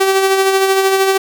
sawtooth tone with tremolo, 385.8 Hz, G4, 28 cents flat, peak -5 dBFS, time 0-1.18 s, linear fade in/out 10 ms, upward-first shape sine, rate 13 Hz, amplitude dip 40%, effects 7-bit

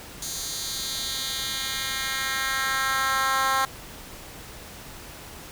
10% pulse tone with high-pass filter sweep, 266.6 Hz, C4, 33 cents sharp, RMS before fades -27 dBFS, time 0.22-3.65 s, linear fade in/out 2 ms, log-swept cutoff 5800 to 980 Hz, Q 1.6, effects pink hiss -42 dBFS RMS until 5.51 s

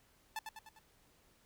sawtooth tone with echo, 876 Hz, A5, 8 cents flat, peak -34 dBFS, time 0.36-0.39 s, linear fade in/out 2 ms, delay 100 ms, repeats 4, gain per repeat -5 dB, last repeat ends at 0.79 s, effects pink hiss -69 dBFS RMS until 1.45 s

